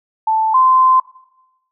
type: tone pair in turn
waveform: sine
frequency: 880 / 1035.3 Hz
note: A5 / C6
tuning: 0 / -19 cents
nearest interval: minor third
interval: 281 cents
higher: second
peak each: -12 / -8 dBFS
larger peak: second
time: 0.27-0.54 / 0.54-1 s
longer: second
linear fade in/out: 5 ms
effects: noise-tail reverb RT60 0.9 s tail -19 dB re dry